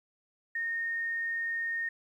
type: tone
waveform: sine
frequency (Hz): 1842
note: A#6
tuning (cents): -21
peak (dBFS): -30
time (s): 0.55-1.89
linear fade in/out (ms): 5
effects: 11-bit